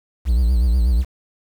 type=tone with vibrato; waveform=triangle; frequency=60.3 Hz; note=B1; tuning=41 cents flat; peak=-11 dBFS; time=0.25-1.05 s; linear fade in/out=50 ms; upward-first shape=sine; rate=8.2 Hz; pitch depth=140 cents each way; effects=7-bit